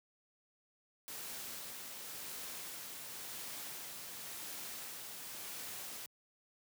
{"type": "noise with tremolo", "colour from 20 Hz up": "white", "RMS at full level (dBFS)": -45, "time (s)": [1.08, 6.06], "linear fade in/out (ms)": 0, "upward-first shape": "sine", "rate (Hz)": 0.93, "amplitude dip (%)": 25, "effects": ["high-pass 100 Hz 12 dB/octave"]}